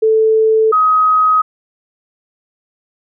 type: tone pair in turn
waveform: sine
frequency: 440 / 1262.2 Hz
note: A4 / D#6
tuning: 0 / +24 cents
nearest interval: octave + tritone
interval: 1824 cents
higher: second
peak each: -8 dBFS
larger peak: neither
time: 0.02-0.72 / 0.72-1.42 s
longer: neither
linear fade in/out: 10 ms
effects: none